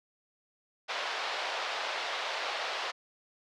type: band-pass noise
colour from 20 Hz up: pink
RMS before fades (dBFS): -35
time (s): 0.88-2.92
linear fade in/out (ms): 20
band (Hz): 570 to 4600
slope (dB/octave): 24
effects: none